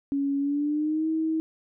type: tone with pitch glide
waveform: sine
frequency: 279.3 to 319 Hz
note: C#4 to D#4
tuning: +13 to +43 cents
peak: -23 dBFS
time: 0.12-1.4 s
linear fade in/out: 0 ms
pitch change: +230 cents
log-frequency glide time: 0.39-1.08 s
effects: none